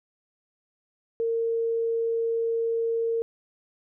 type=tone; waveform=sine; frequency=458.4 Hz; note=A#4; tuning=29 cents flat; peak=-23 dBFS; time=1.2-3.22 s; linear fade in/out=0 ms; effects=none